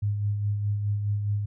sine tone with tremolo, 103 Hz, G#2, 14 cents flat, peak -22 dBFS, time 0.02-1.46 s, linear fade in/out 10 ms, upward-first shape sine, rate 4.8 Hz, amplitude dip 40%, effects none

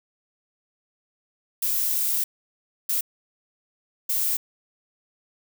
violet noise bursts at uneven times, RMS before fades -24 dBFS, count 3, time 1.62-2.24 / 2.89-3.01 / 4.09-4.37 s, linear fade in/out 5 ms, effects none

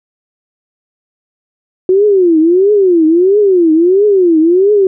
sine tone with vibrato, 362.8 Hz, F#4, 34 cents flat, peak -5 dBFS, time 1.89-4.87 s, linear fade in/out 2 ms, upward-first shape triangle, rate 1.5 Hz, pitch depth 280 cents each way, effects none

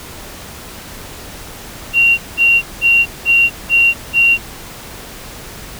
sine tone bursts, 2757 Hz, F7, 23 cents flat, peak -7 dBFS, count 6, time 1.93-4.38 s, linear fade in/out 50 ms, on 250 ms, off 190 ms, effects pink hiss -32 dBFS RMS until 5.79 s

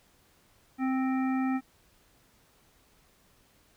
harmonic tone with a mistuned harmonic, 261.8 Hz, C4, 1 cent sharp, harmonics 1 / 3 / 5 / 7 / 9, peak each -26 / -36 / -40 / -43 / -45 dBFS, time 0.78-1.61 s, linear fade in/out 50 ms, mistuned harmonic 7, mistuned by +22 cents, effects pink hiss -64 dBFS RMS until 3.76 s

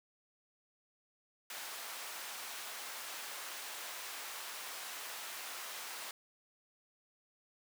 pink high-pass noise, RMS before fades -45 dBFS, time 1.5-6.11 s, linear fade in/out 2 ms, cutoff 890 Hz, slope 12 dB/octave, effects none

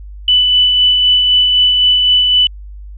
sine tone with tremolo, 2986 Hz, F#7, 15 cents sharp, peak -6 dBFS, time 0.28-2.47 s, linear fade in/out 2 ms, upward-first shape sine, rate 3.9 Hz, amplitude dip 30%, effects added 50 Hz sine -28 dBFS peak until 2.97 s

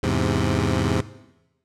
15% pulse chord, E augmented, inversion none, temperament equal, 82.41 / 103.83 / 130.81 Hz, E2 / G#2 / B#2, 0 / 0 / 0 cents, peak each -18 dBFS, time 0.03-1.01 s, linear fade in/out 5 ms, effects noise-tail reverb RT60 1.0 s tail -17 dB re dry + low-pass 8000 Hz 12 dB/octave

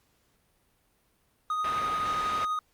triangle tone with tremolo, 1244.5 Hz, D#6, in tune, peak -24 dBFS, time 1.5-2.59 s, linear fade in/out 2 ms, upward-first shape sine, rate 12 Hz, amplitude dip 25%
white low-pass noise, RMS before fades -38 dBFS, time 1.64-2.45 s, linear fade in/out 5 ms, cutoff 2200 Hz, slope 12 dB/octave
effects pink hiss -69 dBFS RMS until 2.73 s + Opus 48 kbps

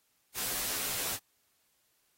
white noise with comb filter, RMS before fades -34 dBFS, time 0.34-1.19 s, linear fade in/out 50 ms, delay 13 ms, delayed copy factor -0.65, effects white hiss -73 dBFS RMS until 2.17 s + AAC 48 kbps

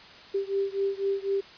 sine beating tone pair, 392 / 396 Hz, G4 / G4, 0 / +18 cents, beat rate 4 Hz, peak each -28 / -29 dBFS, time 0.34-1.41 s, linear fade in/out 10 ms, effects white hiss -48 dBFS RMS until 1.57 s + resampled to 11025 Hz

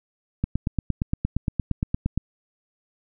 click train, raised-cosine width 5 ms, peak -10 dBFS, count 16, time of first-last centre 0.44-2.176 s, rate 8.64 Hz, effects none

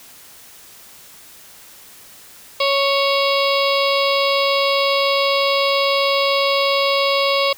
harmonic tone, 554.4 Hz, C#5, in tune, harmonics 1 / 2 / 4 / 5 / 6 / 7 / 8 / 9, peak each -18 / -21 / -24 / -25 / -26 / -26 / -27 / -28 dBFS, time 2.6-7.53 s, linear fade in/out 5 ms, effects white hiss -43 dBFS RMS until 7.57 s

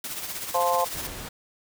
white noise with tremolo, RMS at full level -32 dBFS, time 0.04-1.07 s, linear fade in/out 2 ms, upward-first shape sine, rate 16 Hz, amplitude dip 50%
harmonic tone, 174.61 Hz, F3, in tune, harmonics 3 / 4 / 5 / 6, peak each -26 / -26 / -26 / -26 dBFS, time 0.54-0.85 s, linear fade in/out 10 ms
pink noise, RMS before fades -37 dBFS, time 0.94-1.29 s, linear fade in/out 10 ms
effects none

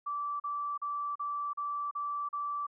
sine tone bursts, 1162 Hz, D6, 19 cents flat, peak -32 dBFS, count 7, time 0.06-2.668 s, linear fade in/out 10 ms, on 340 ms, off 38 ms, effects none

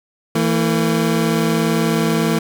25% pulse tone pair together, 164.81 / 226.4 Hz, E3 / A3, 0 / +50 cents, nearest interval perfect fourth, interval 550 cents, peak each -14 dBFS, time 0.35-2.39 s, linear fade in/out 5 ms, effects none

